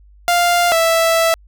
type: tone pair in turn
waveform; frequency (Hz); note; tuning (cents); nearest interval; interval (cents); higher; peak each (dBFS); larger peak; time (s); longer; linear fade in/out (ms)
sawtooth; 698.5 / 659.3; F5 / E5; 0 / 0; minor second; 100; first; -8; neither; 0.28-0.72 / 0.72-1.34; second; 0
effects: added 50 Hz sine -43 dBFS peak until 1.47 s